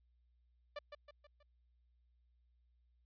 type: tone with echo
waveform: sawtooth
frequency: 587.3 Hz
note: D5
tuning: in tune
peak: -38 dBFS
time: 0.76-0.79 s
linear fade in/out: 5 ms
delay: 160 ms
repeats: 4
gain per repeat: -6 dB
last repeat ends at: 1.43 s
effects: added 60 Hz sine -70 dBFS peak until 3.05 s + resampled to 11025 Hz